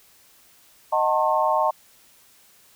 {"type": "chord", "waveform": "sine", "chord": "D# diminished seventh", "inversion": "none", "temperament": "just", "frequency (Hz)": [622.3, 746.7, 896, 1075.3], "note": ["D#5", "F#5", "A5", "C6"], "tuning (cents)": [0, 16, 31, 47], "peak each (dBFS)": [-23, -26, -22, -24], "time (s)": [0.92, 1.71], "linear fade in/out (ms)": 10, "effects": ["white hiss -55 dBFS RMS until 2.75 s"]}